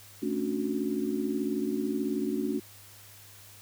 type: chord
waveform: sine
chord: D major seventh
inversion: second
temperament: just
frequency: 220.2 / 275.3 / 293.7 / 367.1 Hz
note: A3 / C#4 / D4 / F#4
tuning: +2 / -12 / 0 / -14 cents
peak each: -33 dBFS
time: 0.22-2.6 s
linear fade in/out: 10 ms
effects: added 101 Hz sine -56 dBFS peak until 3.61 s + white hiss -52 dBFS RMS until 3.61 s